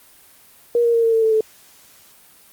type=tone with pitch steps; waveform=sine; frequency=474.8 / 468.3 / 461.8 / 455.5 / 449.2 / 443 / 436.9 Hz; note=A#4 / A#4 / A#4 / A#4 / A4 / A4 / A4; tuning=+32 / +8 / -16 / -40 / +36 / +12 / -12 cents; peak=-13 dBFS; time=0.75-1.408 s; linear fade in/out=2 ms; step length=94 ms; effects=white hiss -49 dBFS RMS until 2.52 s + Opus 32 kbps